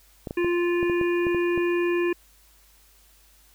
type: clicks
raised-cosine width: 2 ms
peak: -18 dBFS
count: 9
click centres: 0.272 / 0.309 / 0.446 / 0.829 / 0.898 / 1.013 / 1.268 / 1.347 / 1.577 s
type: harmonic tone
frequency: 348.6 Hz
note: F4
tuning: 3 cents flat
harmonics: 1 / 3 / 5 / 7 / 8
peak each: -21 / -35 / -34 / -34 / -43 dBFS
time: 0.37-2.13 s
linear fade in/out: 5 ms
effects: added 50 Hz sine -58 dBFS peak until 3.54 s + white hiss -58 dBFS RMS until 3.54 s